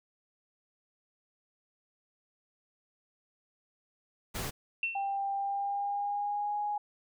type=noise; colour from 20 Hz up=pink; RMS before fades=-36 dBFS; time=4.34-4.51 s; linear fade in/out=20 ms
type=tone with exponential decay; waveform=sine; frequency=2700 Hz; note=E7; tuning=41 cents sharp; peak=-26 dBFS; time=4.83-5.17 s; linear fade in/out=2 ms; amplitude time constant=73 ms
type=tone with pitch glide; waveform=sine; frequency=792 to 829.5 Hz; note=G5 to G#5; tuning=+18 to -2 cents; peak=-30 dBFS; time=4.95-6.78 s; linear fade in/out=5 ms; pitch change=+80 cents; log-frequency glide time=5.34-6.57 s
effects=none